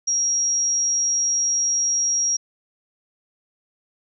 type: tone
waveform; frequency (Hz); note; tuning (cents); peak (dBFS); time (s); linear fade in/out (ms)
sine; 5650; F8; +19; -18; 0.07-2.37; 10
effects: none